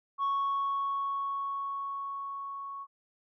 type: tone with level ramp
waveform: sine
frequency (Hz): 1108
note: C#6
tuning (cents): -1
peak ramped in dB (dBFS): -24 to -38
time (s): 0.18-2.87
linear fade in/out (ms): 50
effects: tanh soft clip ceiling -25 dBFS